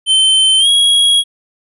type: tone with pitch glide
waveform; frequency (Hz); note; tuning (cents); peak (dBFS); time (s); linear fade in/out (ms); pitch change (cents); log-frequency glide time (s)
square; 3089 to 3311; G7 to G#7; -26 to -6; -8; 0.06-1.24; 50; +120; 0.59-0.68
effects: resampled to 24000 Hz